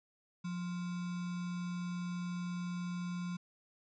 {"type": "tone with sample-and-hold", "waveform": "sine", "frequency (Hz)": 177.1, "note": "F3", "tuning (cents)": 24, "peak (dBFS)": -36, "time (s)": [0.44, 3.37], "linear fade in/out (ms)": 10, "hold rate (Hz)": 1225, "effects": ["resampled to 16000 Hz"]}